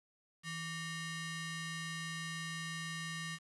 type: ring-modulated tone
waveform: sawtooth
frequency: 1000 Hz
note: B5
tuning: 21 cents sharp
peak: -33 dBFS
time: 0.43-3.39 s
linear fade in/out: 50 ms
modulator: 837 Hz
effects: resampled to 24000 Hz + 10-bit